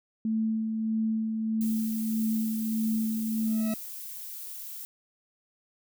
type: tone with tremolo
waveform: sine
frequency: 220.9 Hz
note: A3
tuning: 7 cents sharp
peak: -24 dBFS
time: 0.25-3.74 s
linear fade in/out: 2 ms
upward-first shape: sine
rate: 1.6 Hz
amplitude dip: 35%
type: noise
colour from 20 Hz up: violet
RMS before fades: -40 dBFS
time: 1.61-4.85 s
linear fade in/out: 0 ms
type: tone with exponential growth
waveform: 40% pulse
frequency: 648 Hz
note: E5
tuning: 30 cents flat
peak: -33 dBFS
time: 3.33-3.74 s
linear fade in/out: 5 ms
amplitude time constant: 89 ms
effects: none